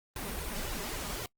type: noise with flanger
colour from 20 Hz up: pink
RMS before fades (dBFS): -37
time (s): 0.16-1.26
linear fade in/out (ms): 2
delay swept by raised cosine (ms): 2 to 5.1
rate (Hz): 3.8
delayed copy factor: +0.9
effects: noise-tail reverb RT60 0.1 s tail -25 dB re dry + Opus 32 kbps